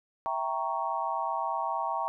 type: chord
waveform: sine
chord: E diminished seventh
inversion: none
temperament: equal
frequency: 659.3 / 784 / 932.3 / 1108.7 Hz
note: E5 / G5 / Bb5 / Db6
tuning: 0 / 0 / 0 / 0 cents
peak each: -36 / -34 / -32 / -34 dBFS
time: 0.26-2.08 s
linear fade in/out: 0 ms
effects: none